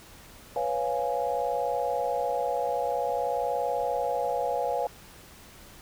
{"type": "chord", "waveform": "sine", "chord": "C# dominant seventh", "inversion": "third", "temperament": "equal", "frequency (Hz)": [493.9, 554.4, 698.5, 830.6], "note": ["B4", "C#5", "E#5", "G#5"], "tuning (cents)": [0, 0, 0, 0], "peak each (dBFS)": -31, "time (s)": [0.56, 4.87], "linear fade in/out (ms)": 2, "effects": ["pink hiss -50 dBFS RMS until 5.81 s"]}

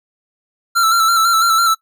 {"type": "tone with vibrato", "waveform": "square", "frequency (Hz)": 1346, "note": "E6", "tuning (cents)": 36, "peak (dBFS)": -11, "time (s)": [0.75, 1.75], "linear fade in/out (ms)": 20, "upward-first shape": "square", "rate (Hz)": 6, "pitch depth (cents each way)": 36, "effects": ["noise-tail reverb RT60 0.1 s tail -20 dB re dry"]}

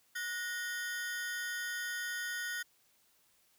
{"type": "ring-modulated tone", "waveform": "40% pulse", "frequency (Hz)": 1661.2, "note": "G#6", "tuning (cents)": 0, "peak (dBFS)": -32, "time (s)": [0.15, 2.63], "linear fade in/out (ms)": 10, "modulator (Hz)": 201, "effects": ["white hiss -70 dBFS RMS until 3.58 s"]}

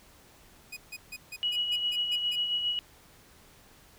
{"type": "tone bursts", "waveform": "sawtooth", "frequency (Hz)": 2489, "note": "D#7", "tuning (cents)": 0, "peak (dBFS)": -34, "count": 9, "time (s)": [0.72, 2.361], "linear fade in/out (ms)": 10, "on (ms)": 49, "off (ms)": 150}
{"type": "tone with tremolo", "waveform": "sine", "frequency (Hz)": 2918, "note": "F#7", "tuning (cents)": -25, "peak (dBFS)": -25, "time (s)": [1.43, 2.79], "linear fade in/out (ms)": 0, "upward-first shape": "sine", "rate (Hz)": 7.4, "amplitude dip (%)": 45}
{"effects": ["pink hiss -57 dBFS RMS until 3.98 s"]}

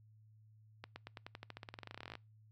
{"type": "accelerating click train", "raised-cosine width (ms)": 0.3, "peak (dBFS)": -30, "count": 26, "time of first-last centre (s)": [0.84, 2.153], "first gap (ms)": 120, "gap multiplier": 0.92, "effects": ["noise-tail reverb RT60 0.3 s tail -26 dB re dry", "added 108 Hz sine -61 dBFS peak until 2.51 s"]}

